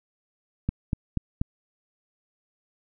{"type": "click train", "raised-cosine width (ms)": 5, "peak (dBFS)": -12, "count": 4, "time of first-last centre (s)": [0.69, 1.415], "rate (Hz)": 4.14, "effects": []}